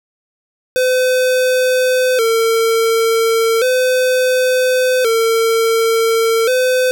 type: tone with vibrato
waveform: square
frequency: 480.4 Hz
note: B4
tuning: 48 cents flat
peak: -12 dBFS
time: 0.76-6.91 s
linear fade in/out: 0 ms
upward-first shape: square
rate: 0.35 Hz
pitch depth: 100 cents each way
effects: 9-bit